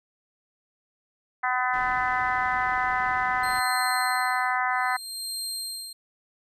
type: harmonic tone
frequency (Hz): 252.1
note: B3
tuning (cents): +36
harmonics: 3 / 4 / 5 / 6 / 7 / 8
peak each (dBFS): -28 / -29 / -30 / -31 / -31 / -32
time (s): 1.43-4.97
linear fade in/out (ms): 10
type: low-pass noise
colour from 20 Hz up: pink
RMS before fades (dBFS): -43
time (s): 1.73-3.6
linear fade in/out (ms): 10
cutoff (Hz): 3300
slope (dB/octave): 12
type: tone with tremolo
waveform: 25% pulse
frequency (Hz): 4186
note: C8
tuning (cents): 0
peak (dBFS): -25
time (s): 3.43-5.93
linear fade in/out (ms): 5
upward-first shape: sine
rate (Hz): 0.62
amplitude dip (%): 100
effects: none